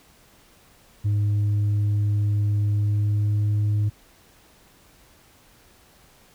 sine tone with pitch glide, 103.4 to 104.54 Hz, G#2 to G#2, -7 to +12 cents, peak -16 dBFS, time 1.04-3.9 s, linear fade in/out 20 ms, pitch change +19 cents, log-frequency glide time 2.66-3.62 s, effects tanh soft clip ceiling -18 dBFS + pink hiss -55 dBFS RMS until 6.34 s

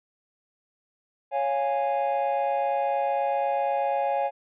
triangle chord, Db major, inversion none, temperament equal with one note detuned, 554.4 / 698.5 / 826.8 Hz, Db5 / F5 / Ab5, 0 / 0 / -8 cents, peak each -25 / -27 / -24 dBFS, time 1.31-4.31 s, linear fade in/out 50 ms, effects tanh soft clip ceiling -12 dBFS + resampled to 8000 Hz

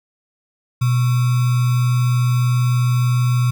sine tone with sample-and-hold, 123.4 Hz, B2, 1 cent flat, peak -13 dBFS, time 0.81-3.51 s, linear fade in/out 10 ms, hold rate 1225 Hz, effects none

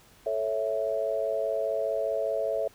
sine chord, A major, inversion none, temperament equal, 440 / 554.4 / 659.3 Hz, A4 / C#5 / E5, 0 / 0 / 0 cents, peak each -32 / -30 / -29 dBFS, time 0.26-2.68 s, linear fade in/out 5 ms, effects pink hiss -57 dBFS RMS until 2.74 s

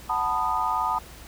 sine chord, B dominant seventh, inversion second, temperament just, 740.8 / 889 / 987.8 / 1234.7 Hz, F#5 / A5 / B5 / D#6, +2 / +18 / 0 / -14 cents, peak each -31 / -27 / -28 / -27 dBFS, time 0.09-0.99 s, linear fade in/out 10 ms, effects added 60 Hz sine -46 dBFS peak until 1.27 s + pink hiss -46 dBFS RMS until 1.27 s

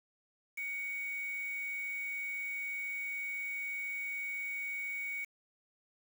sine tone with quantisation, 2241 Hz, C#7, 18 cents sharp, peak -36 dBFS, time 0.57-5.25 s, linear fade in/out 10 ms, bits 8, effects none

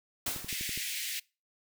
white noise with exponential decay, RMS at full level -31 dBFS, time 0.26-0.77 s, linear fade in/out 5 ms, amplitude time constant 110 ms
click train, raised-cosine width 3 ms, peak -30 dBFS, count 7, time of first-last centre 0.28-0.776 s, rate 12.1 Hz
pink high-pass noise, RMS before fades -36 dBFS, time 0.48-1.2 s, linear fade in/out 10 ms, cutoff 1900 Hz, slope 48 dB/octave
effects noise-tail reverb RT60 0.3 s tail -24 dB re dry

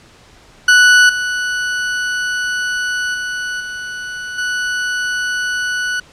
40% pulse tone with level steps, 1480 Hz, F#6, in tune, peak -5 / -16 / -19 / -23 / -16 dBFS, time 0.68-6 s, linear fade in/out 5 ms, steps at 1.09 / 3.14 / 3.6 / 4.38 s, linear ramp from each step 5 ms, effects pink hiss -45 dBFS RMS until 6.12 s + low-pass 7000 Hz 12 dB/octave

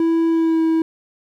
triangle tone with pitch glide, 329.6 to 323.8 Hz, E4 to E4, 0 to -31 cents, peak -12 dBFS, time 0-0.82 s, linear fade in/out 2 ms, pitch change -31 cents, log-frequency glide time 0.28-0.61 s, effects 9-bit

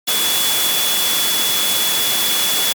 sine tone in noise, 3419 Hz, G#7, 50 cents sharp, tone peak -19 dBFS, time 0.07-2.73 s, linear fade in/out 10 ms, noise white, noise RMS -18 dBFS, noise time 0.07-2.73 s, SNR -4 dB, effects high-pass 150 Hz 12 dB/octave + MP3 96 kbps

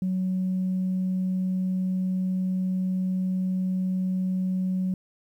sine tone, 185.8 Hz, F#3, 7 cents sharp, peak -22 dBFS, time 0.02-4.94 s, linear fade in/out 2 ms, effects tanh soft clip ceiling -20 dBFS + 10-bit

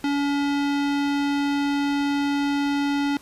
square tone with low-pass filter, 284.2 Hz, C#4, 43 cents sharp, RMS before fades -23 dBFS, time 0.04-3.17 s, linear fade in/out 2 ms, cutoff 4200 Hz, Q 1, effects pink hiss -49 dBFS RMS until 3.21 s + resampled to 32000 Hz

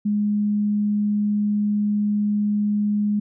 sine tone, 207.7 Hz, G#3, in tune, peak -18 dBFS, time 0.05-3.2 s, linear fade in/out 10 ms, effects none

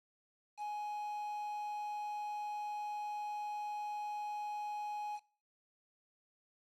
triangle tone with quantisation, 836 Hz, G#5, 11 cents sharp, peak -36 dBFS, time 0.57-5.2 s, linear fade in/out 50 ms, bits 9, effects noise-tail reverb RT60 0.4 s tail -21 dB re dry + low-pass 7000 Hz 12 dB/octave

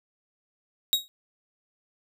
40% pulse tone with exponential decay, 3789 Hz, A#7, 27 cents sharp, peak -15 dBFS, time 0.93-1.08 s, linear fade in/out 0 ms, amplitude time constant 31 ms, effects none

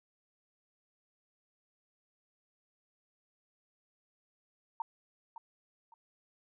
sine tone with echo, 916 Hz, A#5, 31 cents flat, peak -32 dBFS, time 4.8-4.82 s, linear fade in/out 2 ms, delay 560 ms, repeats 2, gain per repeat -11 dB, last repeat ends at 5.94 s, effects none

